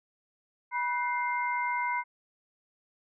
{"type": "tone cluster", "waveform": "sine", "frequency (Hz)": [975, 1509, 2099], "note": ["B5", "F#6", "C7"], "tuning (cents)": [-23, 34, 5], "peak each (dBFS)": [-29, -38, -33], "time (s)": [0.71, 2.04], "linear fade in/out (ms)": 50, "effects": []}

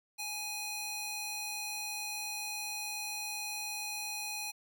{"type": "tone with high-pass filter", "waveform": "square", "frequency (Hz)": 830.6, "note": "G#5", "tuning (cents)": 0, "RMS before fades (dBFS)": -39, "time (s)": [0.18, 4.52], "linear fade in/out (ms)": 20, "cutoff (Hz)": 2300, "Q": 0.61, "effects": []}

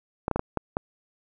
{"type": "clicks", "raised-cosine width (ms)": 1, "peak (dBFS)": -11, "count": 6, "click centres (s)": [0.281, 0.313, 0.36, 0.394, 0.573, 0.769], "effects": []}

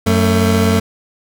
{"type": "tone pair together", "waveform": "25% pulse", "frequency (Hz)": [92.65, 223.7], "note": ["F#2", "A3"], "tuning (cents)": [3, 29], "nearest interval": "octave + minor third", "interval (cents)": 1526, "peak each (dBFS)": -10, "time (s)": [0.06, 0.8], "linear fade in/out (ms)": 10, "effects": []}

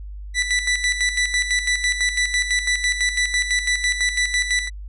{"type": "tone with tremolo", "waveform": "sawtooth", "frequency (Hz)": 1975.5, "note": "B6", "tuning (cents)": 0, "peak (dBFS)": -13, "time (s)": [0.34, 4.7], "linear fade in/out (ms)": 50, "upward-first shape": "square", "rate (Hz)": 6, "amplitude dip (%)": 60, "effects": ["added 50 Hz sine -31 dBFS peak until 4.88 s", "resampled to 24000 Hz"]}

